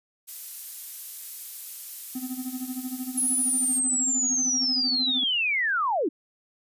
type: noise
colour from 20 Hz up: violet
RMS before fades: -35 dBFS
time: 0.27-3.8 s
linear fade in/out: 20 ms
type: tone with tremolo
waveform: triangle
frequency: 255.4 Hz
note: C4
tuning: 42 cents flat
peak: -26 dBFS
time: 2.15-5.24 s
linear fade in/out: 5 ms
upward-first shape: sine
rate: 13 Hz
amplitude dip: 80%
type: linear sweep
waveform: sine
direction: down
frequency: 10640 to 262.1 Hz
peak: -22 dBFS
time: 3.17-6.09 s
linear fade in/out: 10 ms
effects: resampled to 32000 Hz